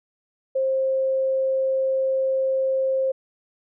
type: tone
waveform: sine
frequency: 530 Hz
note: C5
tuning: 22 cents sharp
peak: -19 dBFS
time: 0.55-3.12 s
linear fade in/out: 10 ms
effects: none